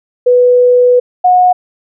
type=tone pair in turn; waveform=sine; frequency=493.9 / 727.3 Hz; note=B4 / F#5; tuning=0 / -30 cents; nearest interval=perfect fifth; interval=670 cents; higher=second; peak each=-4 dBFS; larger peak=neither; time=0.26-1 / 1.24-1.53 s; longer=first; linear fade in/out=10 ms; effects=none